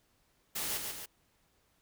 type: noise with echo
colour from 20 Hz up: white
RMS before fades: -36 dBFS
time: 0.55-0.78 s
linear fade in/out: 10 ms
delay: 140 ms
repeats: 2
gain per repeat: -4 dB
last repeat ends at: 1.06 s
effects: pink hiss -72 dBFS RMS until 1.81 s